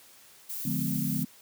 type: noise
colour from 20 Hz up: violet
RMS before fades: -36 dBFS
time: 0.49-1.24 s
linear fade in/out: 10 ms
type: chord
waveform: sine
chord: D diminished seventh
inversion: none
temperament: just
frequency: 146.83 / 176.2 / 211.4 / 253.7 Hz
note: D3 / F3 / Ab3 / Cb4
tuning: 0 / +16 / +31 / +47 cents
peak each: -33 dBFS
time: 0.65-1.25 s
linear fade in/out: 5 ms
effects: white hiss -55 dBFS RMS until 1.41 s + high-pass 60 Hz 12 dB/octave